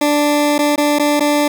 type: tone with dropouts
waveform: 20% pulse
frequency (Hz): 293.7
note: D4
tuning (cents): 0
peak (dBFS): -7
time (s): 0.01-1.48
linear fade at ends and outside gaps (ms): 5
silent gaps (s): 0.582-0.589 / 0.76-0.778 / 0.987-0.995 / 1.197-1.205
effects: 7-bit